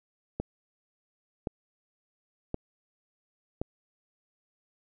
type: click train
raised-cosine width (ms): 2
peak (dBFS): -17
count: 4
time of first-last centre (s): 0.4-3.615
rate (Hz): 0.933
effects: none